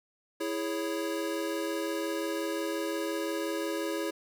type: chord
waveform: square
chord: C# minor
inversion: first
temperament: equal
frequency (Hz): 329.6 / 415.3 / 554.4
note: E4 / G#4 / C#5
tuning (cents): 0 / 0 / 0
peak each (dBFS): -34 / -37 / -37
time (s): 0.4-4.11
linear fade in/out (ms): 10
effects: none